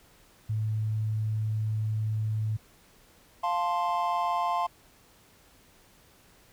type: tone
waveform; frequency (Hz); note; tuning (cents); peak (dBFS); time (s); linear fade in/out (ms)
sine; 108.6; A2; -22; -26; 0.49-2.57; 10
type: chord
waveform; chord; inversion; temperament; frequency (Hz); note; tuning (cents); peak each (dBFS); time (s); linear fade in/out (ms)
triangle; F major; none; equal; 698.5 / 880 / 1046.5; F5 / A5 / C6; 0 / 0 / 0; -28 / -29 / -27; 3.43-4.67; 10
effects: pink hiss -59 dBFS RMS until 6.52 s